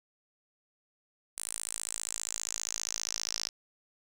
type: tone with band-pass filter sweep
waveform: sawtooth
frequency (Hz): 55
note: A1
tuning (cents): 0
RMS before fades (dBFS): -37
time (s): 1.37-3.49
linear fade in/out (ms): 10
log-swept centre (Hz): 9300 to 5400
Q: 5.4
effects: none